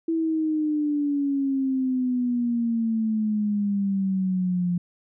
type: exponential sweep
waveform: sine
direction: down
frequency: 329.6 to 174.61 Hz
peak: -21 dBFS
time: 0.08-4.78 s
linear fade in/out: 5 ms
effects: none